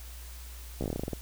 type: slowing click train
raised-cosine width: 2 ms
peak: -19 dBFS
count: 12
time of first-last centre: 0.81-1.133 s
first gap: 14 ms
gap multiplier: 1.14
effects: added 60 Hz sine -42 dBFS peak until 1.21 s + white hiss -50 dBFS RMS until 1.21 s